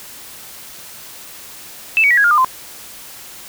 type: tone with pitch steps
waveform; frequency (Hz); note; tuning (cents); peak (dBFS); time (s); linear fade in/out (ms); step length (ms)
sine; 2637 / 2256 / 1930.4 / 1651.6 / 1413.1 / 1209.1 / 1034.5; E7 / C#7 / B6 / G#6 / F6 / D#6 / C6; 0 / +30 / -40 / -10 / +20 / -50 / -20; -9; 1.97-2.446; 0; 68
effects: white hiss -36 dBFS RMS until 3.48 s